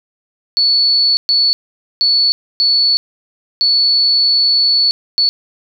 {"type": "tone bursts at uneven times", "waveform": "sine", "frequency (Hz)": 4435, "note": "C#8", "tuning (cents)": 0, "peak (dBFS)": -9, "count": 6, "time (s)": [[0.57, 1.17], [1.29, 1.53], [2.01, 2.32], [2.6, 2.97], [3.61, 4.91], [5.18, 5.29]], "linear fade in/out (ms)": 0, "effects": []}